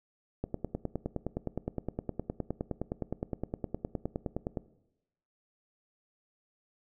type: click train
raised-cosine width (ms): 2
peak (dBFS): -19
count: 41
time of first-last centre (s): 0.44-4.572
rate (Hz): 9.68
effects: noise-tail reverb RT60 0.9 s tail -19 dB re dry